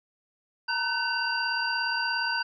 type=tone cluster; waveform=sine; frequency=915 / 952 / 1510 / 2767 / 4719 Hz; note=A#5 / A#5 / F#6 / F7 / D8; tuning=-32 / +36 / +35 / -17 / +7 cents; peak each=-35 / -35 / -28 / -36 / -32 dBFS; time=0.68-2.43 s; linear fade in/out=10 ms; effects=none